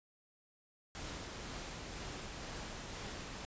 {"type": "noise with tremolo", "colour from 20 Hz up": "pink", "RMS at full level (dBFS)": -44, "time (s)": [0.95, 3.45], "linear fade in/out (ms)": 0, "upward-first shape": "triangle", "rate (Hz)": 2, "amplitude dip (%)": 25, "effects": ["resampled to 16000 Hz"]}